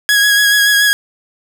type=tone with vibrato; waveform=sawtooth; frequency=1661.2 Hz; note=G#6; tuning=in tune; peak=-5 dBFS; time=0.09-0.93 s; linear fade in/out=0 ms; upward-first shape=sine; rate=7 Hz; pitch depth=22 cents each way; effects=none